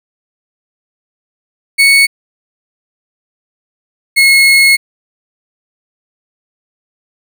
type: tone pair in turn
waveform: 35% pulse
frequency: 2217 / 2173 Hz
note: C#7 / C#7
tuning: 0 / -35 cents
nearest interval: unison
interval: 35 cents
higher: first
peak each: -3 dBFS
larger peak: neither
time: 1.78-2.07 / 4.16-4.77 s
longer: second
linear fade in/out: 20 ms
effects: none